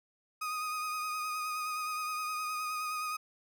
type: tone with vibrato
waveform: 35% pulse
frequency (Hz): 1244.5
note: D#6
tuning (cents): 0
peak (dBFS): -32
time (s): 0.41-3.17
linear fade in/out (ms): 10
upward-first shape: sine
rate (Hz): 9.6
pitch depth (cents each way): 23
effects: none